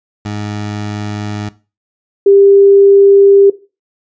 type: tone pair in turn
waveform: 20% pulse / sine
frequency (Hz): 104.4 / 397.2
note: G#2 / G4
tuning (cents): +10 / +23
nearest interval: octave + major seventh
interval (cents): 2313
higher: second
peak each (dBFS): -14 / -3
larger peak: second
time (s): 0.25-1.49 / 2.26-3.5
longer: neither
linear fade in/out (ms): 5
effects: noise-tail reverb RT60 0.3 s tail -17 dB re dry + resampled to 16000 Hz